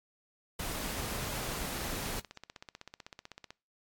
pink noise, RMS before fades -37 dBFS, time 0.59-2.2 s, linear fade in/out 5 ms
click train, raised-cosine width 0.2 ms, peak -28 dBFS, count 34, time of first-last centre 1.43-3.505 s, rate 15.9 Hz
effects noise-tail reverb RT60 0.3 s tail -23 dB re dry + AAC 64 kbps

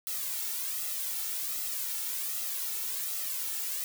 blue noise with flanger, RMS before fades -34 dBFS, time 0.07-3.84 s, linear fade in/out 0 ms, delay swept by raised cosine 1.5 to 2.26 ms, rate 1.3 Hz, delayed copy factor +0.7, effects none

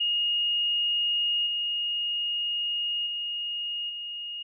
sine tone with level steps, 2858 Hz, F7, 39 cents sharp, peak -23 / -26 / -29 / -33 dBFS, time 0-4.43 s, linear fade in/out 10 ms, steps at 1.46 / 3.06 / 3.89 s, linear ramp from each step 10 ms, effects none

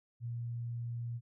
sine tone, 118.3 Hz, A#2, 26 cents sharp, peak -36 dBFS, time 0.2-1.21 s, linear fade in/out 50 ms, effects none

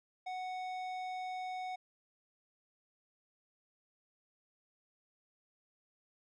sine tone with tanh clipping, 740 Hz, F#5, in tune, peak -40 dBFS, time 0.26-1.76 s, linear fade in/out 10 ms, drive 13 dB, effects none

